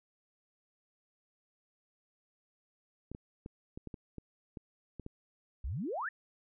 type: clicks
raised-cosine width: 3 ms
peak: -30 dBFS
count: 10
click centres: 3.116 / 3.149 / 3.461 / 3.775 / 3.873 / 3.942 / 4.183 / 4.572 / 4.997 / 5.064 s
type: exponential sweep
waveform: sine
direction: up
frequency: 51.2 to 1864.7 Hz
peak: -34 dBFS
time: 5.64-6.09 s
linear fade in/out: 5 ms
effects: none

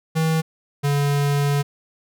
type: tone pair in turn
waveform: square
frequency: 160.4 / 142.9 Hz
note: E3 / D3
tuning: -47 / -47 cents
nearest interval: major second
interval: 200 cents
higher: first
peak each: -18 dBFS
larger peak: neither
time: 0.15-0.42 / 0.83-1.63 s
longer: second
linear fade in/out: 20 ms
effects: none

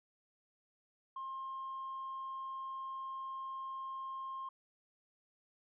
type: tone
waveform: sine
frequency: 1064 Hz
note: C6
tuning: 29 cents sharp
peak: -39 dBFS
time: 1.16-4.49 s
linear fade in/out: 5 ms
effects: tanh soft clip ceiling -37 dBFS

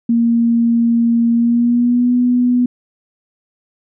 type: tone with pitch glide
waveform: sine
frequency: 233.1 to 246.2 Hz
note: A#3 to B3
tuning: 0 to -5 cents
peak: -10 dBFS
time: 0.09-2.66 s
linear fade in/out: 5 ms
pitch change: +95 cents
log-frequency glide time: 1.32-2.13 s
effects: none

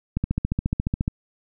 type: click train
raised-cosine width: 5 ms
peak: -10 dBFS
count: 14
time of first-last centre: 0.17-1.079 s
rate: 14.3 Hz
effects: none

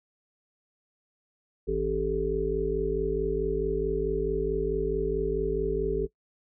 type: harmonic tone with a mistuned harmonic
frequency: 54.4 Hz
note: A1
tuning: 19 cents flat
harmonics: 1 / 3 / 5 / 7 / 8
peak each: -32 / -37 / -38 / -29 / -29 dBFS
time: 1.67-6.07 s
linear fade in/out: 20 ms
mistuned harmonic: 7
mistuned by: +44 cents
effects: noise-tail reverb RT60 0.1 s tail -18 dB re dry

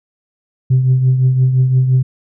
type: tone with tremolo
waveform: sine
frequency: 129.3 Hz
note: C3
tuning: 20 cents flat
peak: -5 dBFS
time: 0.7-2.03 s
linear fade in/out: 10 ms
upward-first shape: triangle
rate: 5.8 Hz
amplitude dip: 60%
effects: tanh soft clip ceiling -5 dBFS

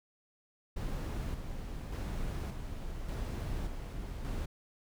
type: noise with tremolo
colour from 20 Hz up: brown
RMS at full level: -36 dBFS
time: 0.76-4.46 s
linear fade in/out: 10 ms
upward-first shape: square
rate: 0.86 Hz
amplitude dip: 40%
effects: none

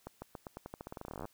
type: accelerating click train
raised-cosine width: 1 ms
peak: -28 dBFS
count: 24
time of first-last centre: 0.07-1.254 s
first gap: 150 ms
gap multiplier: 0.88
effects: white hiss -68 dBFS RMS until 1.33 s

